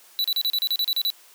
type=tone bursts; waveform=square; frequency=3951 Hz; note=B7; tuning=in tune; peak=-21 dBFS; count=11; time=0.19-1.102 s; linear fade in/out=0 ms; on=52 ms; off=34 ms; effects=white hiss -52 dBFS RMS until 1.34 s + high-pass 400 Hz 12 dB/octave